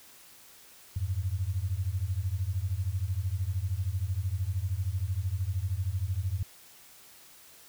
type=beating tone pair; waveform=sine; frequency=87.31 / 100.31 Hz; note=F2 / G2; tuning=0 / +40 cents; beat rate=13 Hz; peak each=-31 dBFS; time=0.96-6.43 s; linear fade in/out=5 ms; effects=white hiss -54 dBFS RMS until 7.68 s